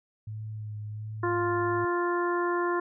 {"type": "tone with vibrato", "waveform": "sine", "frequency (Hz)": 107, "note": "A2", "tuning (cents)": -48, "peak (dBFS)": -34, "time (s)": [0.27, 1.85], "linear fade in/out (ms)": 5, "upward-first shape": "sine", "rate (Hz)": 1.4, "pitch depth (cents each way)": 24}
{"type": "harmonic tone", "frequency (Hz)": 350, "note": "F4", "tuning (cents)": 4, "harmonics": [1, 2, 3, 4, 5], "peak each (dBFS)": [-27, -37, -30, -36, -37], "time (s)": [1.23, 2.8], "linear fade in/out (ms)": 5}
{"effects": []}